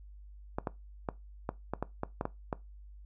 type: clicks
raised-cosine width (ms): 1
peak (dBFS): -18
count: 10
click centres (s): 0.585 / 0.672 / 1.088 / 1.491 / 1.736 / 1.826 / 2.034 / 2.211 / 2.254 / 2.528
effects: noise-tail reverb RT60 0.2 s tail -19 dB re dry + added 50 Hz sine -48 dBFS peak until 3.05 s